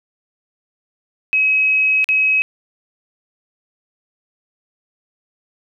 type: tone with dropouts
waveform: sine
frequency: 2550 Hz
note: D#7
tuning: 42 cents sharp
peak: -12 dBFS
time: 1.33-2.42 s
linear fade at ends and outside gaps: 0 ms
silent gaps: 2.043-2.089 s
effects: none